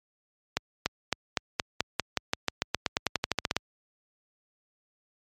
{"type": "accelerating click train", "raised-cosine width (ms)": 0.2, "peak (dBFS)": -7, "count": 22, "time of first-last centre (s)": [0.57, 3.566], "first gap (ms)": 290, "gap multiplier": 0.92, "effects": ["high-pass 60 Hz 12 dB/octave", "MP3 96 kbps"]}